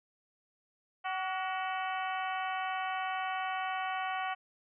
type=harmonic tone with a mistuned harmonic; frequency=377 Hz; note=F#4; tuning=32 cents sharp; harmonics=2 / 3 / 4 / 5 / 6 / 7 / 8; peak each=-35 / -39 / -41 / -43 / -45 / -46 / -47 dBFS; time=1.04-4.35 s; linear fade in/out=20 ms; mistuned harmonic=4; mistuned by=-49 cents; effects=none